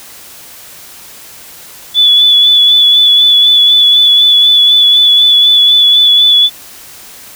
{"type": "tone with vibrato", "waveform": "sine", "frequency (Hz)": 3445, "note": "A7", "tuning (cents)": -37, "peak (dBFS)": -3, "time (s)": [1.94, 6.5], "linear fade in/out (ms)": 50, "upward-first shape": "sine", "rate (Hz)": 4, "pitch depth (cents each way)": 25, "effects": ["white hiss -33 dBFS RMS until 7.35 s"]}